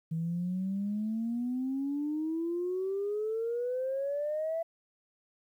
sine exponential sweep, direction up, 160.2 to 668 Hz, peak -29 dBFS, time 0.11-4.63 s, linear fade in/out 10 ms, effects tanh soft clip ceiling -25 dBFS + 11-bit

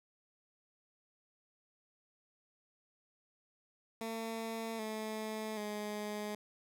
15% pulse tone with pitch steps, 225.6 / 217.4 / 209.5 Hz, A3 / A3 / G#3, +44 / -21 / +15 cents, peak -32 dBFS, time 4.01-6.35 s, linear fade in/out 2 ms, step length 780 ms, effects none

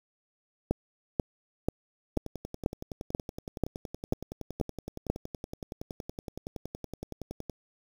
two click trains, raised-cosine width 2 ms, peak -24 / -12 dBFS, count 58 / 10, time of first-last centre 2.17-7.497 / 0.71-5.1 s, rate 10.7 / 2.05 Hz, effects 7-bit

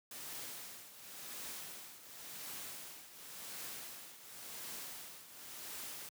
white noise with tremolo, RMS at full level -45 dBFS, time 0.11-6.09 s, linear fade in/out 2 ms, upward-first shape triangle, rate 0.92 Hz, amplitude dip 75%, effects high-pass 100 Hz 12 dB/octave

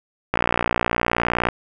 click train, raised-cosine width 0.5 ms, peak -3 dBFS, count 69, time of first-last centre 0.34-1.487 s, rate 59.3 Hz, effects none

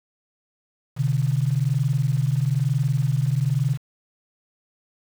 sine tone pair together, 127.5 / 148.56 Hz, C3 / D3, -44 / +20 cents, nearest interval minor third, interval 264 cents, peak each -21 / -22 dBFS, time 0.96-3.78 s, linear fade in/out 50 ms, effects 7-bit

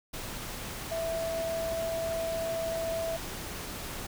sine tone in noise, 659.3 Hz, E5, in tune, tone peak -30 dBFS, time 0.91-3.17 s, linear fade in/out 10 ms, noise pink, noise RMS -39 dBFS, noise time 0.13-4.07 s, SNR +6 dB, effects none

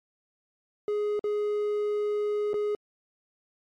triangle tone with dropouts, 417.1 Hz, G#4, 7 cents sharp, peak -23 dBFS, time 0.88-2.75 s, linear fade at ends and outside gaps 1 ms, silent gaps 1.193-1.241 / 2.533-2.541 s, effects MP3 64 kbps

